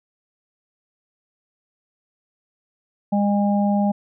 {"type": "harmonic tone", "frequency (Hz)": 203.2, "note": "G#3", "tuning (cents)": -38, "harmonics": [1, 3, 4], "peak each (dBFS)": [-17, -26, -25], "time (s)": [3.12, 3.92], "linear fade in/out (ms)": 10, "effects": []}